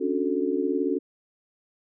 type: chord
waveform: sine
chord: D major seventh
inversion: third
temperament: just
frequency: 275.3 / 293.7 / 367.1 / 440.5 Hz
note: C#4 / D4 / F#4 / A4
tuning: -12 / 0 / -14 / +2 cents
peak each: -28 / -29 / -27 / -29 dBFS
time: 0-0.99 s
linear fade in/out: 20 ms
effects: none